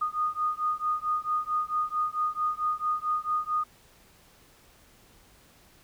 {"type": "beating tone pair", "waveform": "sine", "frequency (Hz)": [1230, 1234.5], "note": ["D#6", "D#6"], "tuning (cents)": [-20, -14], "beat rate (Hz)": 4.5, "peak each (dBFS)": -29, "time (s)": [0.01, 3.64], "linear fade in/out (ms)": 10, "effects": ["pink hiss -58 dBFS RMS until 5.83 s"]}